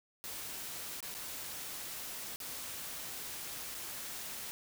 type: noise with dropouts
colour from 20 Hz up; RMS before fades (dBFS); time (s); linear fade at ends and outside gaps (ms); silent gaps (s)
white; -43; 0.24-4.51; 0; 1.005-1.027 / 1.142-1.149 / 2.36-2.402 / 3.745-3.749
effects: none